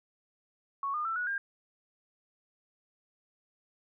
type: tone with pitch steps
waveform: sine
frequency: 1108.7 / 1216 / 1333.8 / 1462.9 / 1604.6 Hz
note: C#6 / D#6 / E6 / F#6 / G6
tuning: 0 / -40 / +20 / -20 / +40 cents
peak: -30 dBFS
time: 0.83-1.38 s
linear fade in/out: 2 ms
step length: 110 ms
effects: none